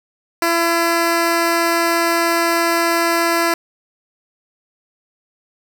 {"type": "tone", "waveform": "10% pulse", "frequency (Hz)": 336.9, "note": "E4", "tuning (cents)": 38, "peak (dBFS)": -6, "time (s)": [0.42, 3.54], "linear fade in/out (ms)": 2, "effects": []}